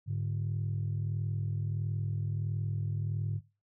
sine tone pair together, 103.83 / 145.34 Hz, G#2 / D3, 0 / -18 cents, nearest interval tritone, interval 582 cents, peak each -31 / -33 dBFS, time 0.06-3.41 s, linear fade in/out 50 ms, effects noise-tail reverb RT60 0.3 s tail -21 dB re dry + tanh soft clip ceiling -25 dBFS

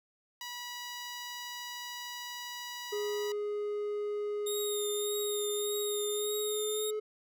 10% pulse tone, 973 Hz, B5, 26 cents flat, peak -31 dBFS, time 0.41-3.32 s, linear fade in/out 2 ms
triangle tone with pitch glide, 415.3 to 427.5 Hz, G#4 to A4, 0 to -50 cents, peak -30 dBFS, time 2.92-7 s, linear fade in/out 10 ms, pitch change +50 cents, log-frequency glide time 6-6.82 s
15% pulse tone with vibrato, 3693 Hz, A#7, 17 cents flat, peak -29 dBFS, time 4.46-6.91 s, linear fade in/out 10 ms, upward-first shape triangle, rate 1.7 Hz, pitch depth 41 cents each way
effects none

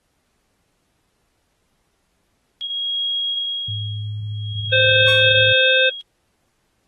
sine tone with tremolo, 3288 Hz, G#7, 18 cents flat, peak -19 dBFS, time 2.61-6.01 s, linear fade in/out 0 ms, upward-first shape sine, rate 0.47 Hz, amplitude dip 95%
sine tone, 105.5 Hz, G#2, 28 cents sharp, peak -24 dBFS, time 3.68-5.53 s, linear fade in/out 5 ms
harmonic tone, 520 Hz, C5, 11 cents flat, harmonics 1 / 3 / 5 / 7, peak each -18 / -18 / -18 / -18 dBFS, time 4.72-5.9 s, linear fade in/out 10 ms
sawtooth tone with exponential decay, 1108.7 Hz, C#6, in tune, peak -23 dBFS, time 5.08-5.38 s, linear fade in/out 2 ms, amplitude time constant 64 ms
effects pink hiss -68 dBFS RMS until 6.87 s + AAC 32 kbps

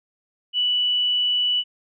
sine tone, 2960 Hz, F#7, in tune, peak -18 dBFS, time 0.53-1.64 s, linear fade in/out 50 ms, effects none

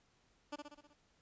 15% pulse tone with echo, 293.7 Hz, D4, in tune, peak -34 dBFS, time 0.52-0.56 s, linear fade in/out 10 ms, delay 63 ms, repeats 6, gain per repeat -4 dB, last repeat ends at 0.938 s, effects pink hiss -73 dBFS RMS until 1.21 s + resampled to 16000 Hz

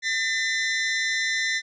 sawtooth tone pair together, 1796 / 2015 Hz, A6 / B6, +35 / +34 cents, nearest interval major second, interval 199 cents, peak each -22 dBFS, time 0.02-1.62 s, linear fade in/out 50 ms, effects resampled to 16000 Hz

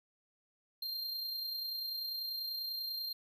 square tone with amplitude modulation, 4186 Hz, C8, in tune, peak -36 dBFS, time 0.82-3.13 s, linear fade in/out 5 ms, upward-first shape sine, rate 30.2 Hz, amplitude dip 35%, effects none

